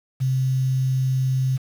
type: tone with quantisation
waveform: sine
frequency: 130.81 Hz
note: C3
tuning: in tune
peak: -18 dBFS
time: 0.2-1.58 s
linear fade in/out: 20 ms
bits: 7
effects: none